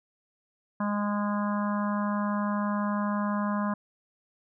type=harmonic tone; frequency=206 Hz; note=G#3; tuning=14 cents flat; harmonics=1 / 3 / 4 / 5 / 6 / 7 / 8; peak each=-27 / -36 / -42 / -33 / -39 / -43 / -42 dBFS; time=0.8-3.74 s; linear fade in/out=5 ms; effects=none